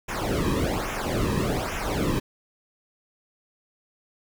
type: noise with flanger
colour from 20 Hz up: brown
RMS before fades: -26 dBFS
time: 0.08-2.2 s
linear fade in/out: 10 ms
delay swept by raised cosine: 0.22 to 1.42 ms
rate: 1.2 Hz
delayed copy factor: -0.85
effects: none